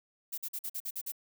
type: noise bursts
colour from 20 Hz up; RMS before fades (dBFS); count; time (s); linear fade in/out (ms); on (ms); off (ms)
violet; -37; 8; 0.32-1.121; 10; 59; 47
effects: none